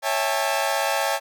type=chord; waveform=sawtooth; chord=A dominant seventh; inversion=first; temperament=equal with one note detuned; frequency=554.4 / 659.3 / 803.7 / 880 Hz; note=C#5 / E5 / G5 / A5; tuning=0 / 0 / +43 / 0 cents; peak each=-23 dBFS; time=0.02-1.2 s; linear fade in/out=50 ms; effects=none